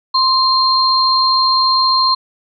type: tone pair together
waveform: sine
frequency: 1046.5 / 4189 Hz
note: C6 / C8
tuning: 0 / +1 cents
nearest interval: 2 octaves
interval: 2401 cents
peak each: -13 dBFS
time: 0.14-2.15 s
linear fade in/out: 10 ms
effects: none